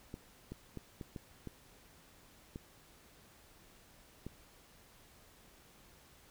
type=clicks; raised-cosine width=3 ms; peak=-30 dBFS; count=8; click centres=0.141 / 0.52 / 0.773 / 1.012 / 1.162 / 1.473 / 2.559 / 4.266 s; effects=pink hiss -62 dBFS RMS until 6.3 s